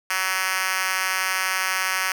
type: tone with high-pass filter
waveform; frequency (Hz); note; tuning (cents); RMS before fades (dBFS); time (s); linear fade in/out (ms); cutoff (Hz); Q
5% pulse; 187.9; F#3; +27; -24; 0.1-2.12; 2; 1400; 0.84
effects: none